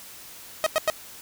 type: tone bursts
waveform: sawtooth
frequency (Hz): 630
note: D#5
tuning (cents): +21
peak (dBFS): -15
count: 3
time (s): 0.64-0.9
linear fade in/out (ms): 0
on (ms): 24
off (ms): 94
effects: white hiss -44 dBFS RMS until 1.21 s